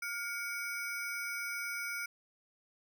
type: ring-modulated tone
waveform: square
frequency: 1835 Hz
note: A#6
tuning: 28 cents flat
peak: -34 dBFS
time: 0.02-2.06 s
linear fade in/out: 5 ms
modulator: 419 Hz
effects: none